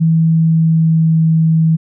sine tone with pitch glide, 162.5 to 161.19 Hz, E3 to E3, -24 to -38 cents, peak -8 dBFS, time 0-1.77 s, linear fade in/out 20 ms, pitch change -14 cents, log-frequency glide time 0.32-1.22 s, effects none

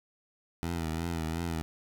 15% pulse tone with vibrato, 82.41 Hz, E2, in tune, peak -25 dBFS, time 0.63-1.62 s, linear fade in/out 0 ms, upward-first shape triangle, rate 2.8 Hz, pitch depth 83 cents each way, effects none

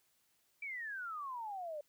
sine exponential sweep, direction down, 2349 to 575 Hz, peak -40 dBFS, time 0.62-1.81 s, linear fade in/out 5 ms, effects white hiss -75 dBFS RMS until 1.88 s

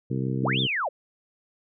harmonic tone, 65.3 Hz, C2, 3 cents flat, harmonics 2 / 3 / 4 / 5 / 6 / 7, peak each -27 / -31 / -33 / -35 / -37 / -38 dBFS, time 0.1-0.67 s, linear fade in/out 10 ms
sine linear two-way sweep, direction up then down, 74.2 to 3671 to 466.1 Hz, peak -24 dBFS, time 0.43-0.89 s, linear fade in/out 10 ms, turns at 0.6 s
effects none

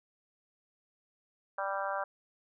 harmonic tone, 196 Hz, G3, in tune, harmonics 3 / 4 / 5 / 6 / 7 / 8, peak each -37 / -38 / -39 / -40 / -40 / -41 dBFS, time 1.58-2.04 s, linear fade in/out 5 ms, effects none

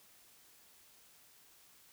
silence, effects white hiss -63 dBFS RMS until 1.92 s

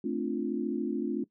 sine chord, D minor seventh, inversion second, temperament equal with one note detuned, 220 / 261.6 / 295.2 / 349.2 Hz, A3 / C4 / D4 / F4, 0 / 0 / +9 / 0 cents, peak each -34 dBFS, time 0.04-1.24 s, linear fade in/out 5 ms, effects noise-tail reverb RT60 0.1 s tail -19 dB re dry

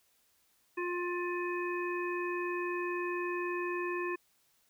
harmonic tone with a mistuned harmonic, 353 Hz, F4, 19 cents sharp, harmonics 1 / 3 / 5 / 7, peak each -34 / -39 / -41 / -42 dBFS, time 0.77-4.16 s, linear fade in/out 10 ms, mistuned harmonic 7, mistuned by +32 cents, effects white hiss -71 dBFS RMS until 4.69 s

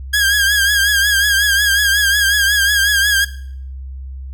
sawtooth tone with vibrato, 1632 Hz, G#6, 31 cents flat, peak -8 dBFS, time 0.13-3.25 s, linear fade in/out 10 ms, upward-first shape triangle, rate 5.5 Hz, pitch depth 73 cents each way, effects noise-tail reverb RT60 0.6 s tail -17 dB re dry + added 66 Hz sine -26 dBFS peak until 4.33 s

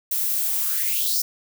violet noise with high-pass filter sweep, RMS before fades -23 dBFS, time 0.11-1.22 s, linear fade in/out 5 ms, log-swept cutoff 250 to 5600 Hz, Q 4.9, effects none

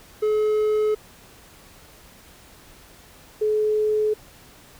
triangle / sine tone pair in turn, 427.3 / 427.3 Hz, G#4 / G#4, +49 / +49 cents, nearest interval unison, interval 0 cents, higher neither, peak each -16 / -18 dBFS, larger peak first, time 0.22-0.95 / 3.41-4.14 s, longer neither, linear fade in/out 10 ms, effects pink hiss -49 dBFS RMS until 4.79 s

